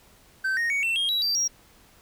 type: tone with pitch steps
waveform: triangle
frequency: 1546 / 1859.9 / 2237 / 2692 / 3238 / 3896 / 4687 / 5638 Hz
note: G6 / A#6 / C#7 / E7 / G#7 / B7 / D8 / F8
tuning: -24 / -4 / +15 / +36 / -45 / -24 / -4 / +16 cents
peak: -21 dBFS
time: 0.44-1.48 s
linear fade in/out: 10 ms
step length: 130 ms
effects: pink hiss -56 dBFS RMS until 2.01 s